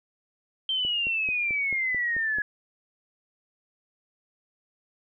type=exponential sweep; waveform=sine; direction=down; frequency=3145 to 1675 Hz; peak=-24 dBFS; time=0.69-2.42 s; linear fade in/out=2 ms
type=click train; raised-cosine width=2 ms; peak=-27 dBFS; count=8; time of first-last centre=0.85-2.385 s; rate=4.56 Hz
effects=none